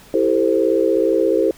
sine chord, A minor seventh, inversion second, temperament equal with one note detuned, 329.6 / 392 / 448.7 / 523.3 Hz, E4 / G4 / A4 / C5, 0 / 0 / +34 / 0 cents, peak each -19 dBFS, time 0.14-1.51 s, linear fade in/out 2 ms, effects pink hiss -45 dBFS RMS until 1.57 s

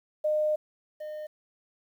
sine / triangle tone pair in turn, 610 / 610 Hz, D#5 / D#5, -34 / -34 cents, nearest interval unison, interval 0 cents, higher neither, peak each -23 / -33 dBFS, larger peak first, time 0.24-0.56 / 1-1.27 s, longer first, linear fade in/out 10 ms, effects 10-bit

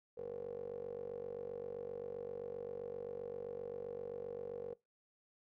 15% pulse tone with band-pass filter, 47.64 Hz, G1, 49 cents flat, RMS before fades -45 dBFS, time 0.17-4.74 s, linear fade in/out 10 ms, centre 480 Hz, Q 9.2, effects noise-tail reverb RT60 0.2 s tail -21 dB re dry

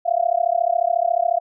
sine tone with amplitude modulation, 690 Hz, F5, 21 cents flat, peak -12 dBFS, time 0.05-1.4 s, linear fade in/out 20 ms, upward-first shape sine, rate 34.1 Hz, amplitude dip 100%, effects none

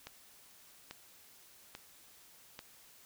click train, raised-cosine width 0.2 ms, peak -27 dBFS, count 4, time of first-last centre 0.07-2.591 s, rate 1.19 Hz, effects white hiss -60 dBFS RMS until 3.05 s

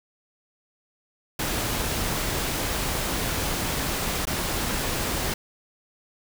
pink noise with dropouts, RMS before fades -27 dBFS, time 1.39-5.34 s, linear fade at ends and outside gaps 5 ms, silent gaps 4.254-4.27 s, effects none

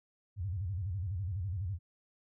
sine tone with vibrato, 93 Hz, F#2, 9 cents sharp, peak -33 dBFS, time 0.36-1.79 s, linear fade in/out 50 ms, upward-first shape square, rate 12 Hz, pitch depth 170 cents each way, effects none

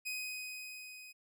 sawtooth tone with level ramp, 2507 Hz, D#7, 12 cents sharp, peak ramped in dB -33 to -47 dBFS, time 0.05-1.13 s, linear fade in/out 20 ms, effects none

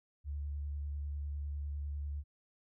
sine tone with vibrato, 72.3 Hz, D2, 27 cents flat, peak -36 dBFS, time 0.24-2.24 s, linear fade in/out 50 ms, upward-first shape square, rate 10 Hz, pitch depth 14 cents each way, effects none

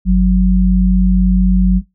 sine tone pair together, 49 / 185 Hz, G1 / F#3, 0 / 0 cents, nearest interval octave + major seventh, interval 2300 cents, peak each -10 dBFS, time 0.05-1.82 s, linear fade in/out 50 ms, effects noise-tail reverb RT60 0.2 s tail -22 dB re dry

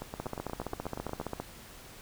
two click trains, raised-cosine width 1 ms, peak -23 / -20 dBFS, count 11 / 19, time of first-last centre 0.02-1.213 / 0.2-1.4 s, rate 8.38 / 15 Hz, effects pink hiss -50 dBFS RMS until 2.01 s

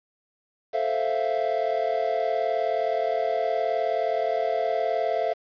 triangle chord, F major seventh, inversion first, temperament equal, 440 / 523.3 / 659.3 / 698.5 Hz, A4 / C5 / E5 / F5, 0 / 0 / 0 / 0 cents, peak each -28 / -29 / -24 / -26 dBFS, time 0.73-5.34 s, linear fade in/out 20 ms, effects resampled to 11025 Hz + 8-bit

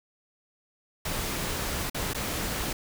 pink noise with dropouts, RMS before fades -31 dBFS, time 1.05-2.73 s, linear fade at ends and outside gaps 5 ms, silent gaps 1.899-1.945 / 2.135-2.146 s, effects none

